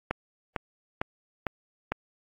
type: click train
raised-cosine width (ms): 0.5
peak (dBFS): -12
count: 5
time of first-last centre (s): 0.11-1.92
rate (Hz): 2.21
effects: AAC 48 kbps